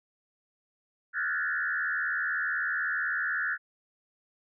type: tone with frequency modulation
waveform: sine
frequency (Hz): 1598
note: G6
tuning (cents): +33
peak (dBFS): -27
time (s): 1.13-3.58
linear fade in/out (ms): 50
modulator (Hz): 78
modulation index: 2.6
effects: none

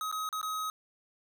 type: tone with dropouts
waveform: square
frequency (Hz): 1267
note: D#6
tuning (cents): +31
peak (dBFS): -33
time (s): 0.01-0.7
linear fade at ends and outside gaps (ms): 1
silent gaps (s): 0.115-0.125 / 0.29-0.327 / 0.414-0.429
effects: none

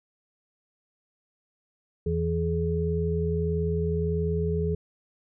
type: tone cluster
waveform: sine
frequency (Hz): 83 / 164.6 / 423.6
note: E2 / E3 / G#4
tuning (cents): +12 / -2 / +34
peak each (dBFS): -28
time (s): 2.06-4.75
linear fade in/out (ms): 5
effects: none

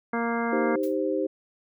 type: harmonic tone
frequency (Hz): 233.1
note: A#3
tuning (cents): 0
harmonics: 1 / 2 / 3 / 4 / 5 / 6 / 7 / 9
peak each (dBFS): -28 / -31 / -33 / -34 / -35 / -36 / -36 / -38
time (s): 0.13-0.76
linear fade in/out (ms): 5
type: chord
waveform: sine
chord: C minor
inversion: first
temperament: equal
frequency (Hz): 311.1 / 392 / 523.3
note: Eb4 / G4 / C5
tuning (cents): 0 / 0 / 0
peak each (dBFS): -28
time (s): 0.52-1.27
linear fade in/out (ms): 10
type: noise with exponential decay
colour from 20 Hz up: blue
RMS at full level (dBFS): -40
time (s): 0.83-0.98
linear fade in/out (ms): 5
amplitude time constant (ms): 32
effects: none

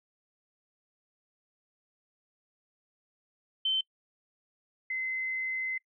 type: tone pair in turn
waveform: sine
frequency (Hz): 3085 / 2054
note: G7 / C7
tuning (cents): -28 / -33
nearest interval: perfect fifth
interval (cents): 705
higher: first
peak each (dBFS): -25 / -30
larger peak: first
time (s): 3.65-3.81 / 4.9-5.78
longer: second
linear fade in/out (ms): 5
effects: noise-tail reverb RT60 0.1 s tail -26 dB re dry

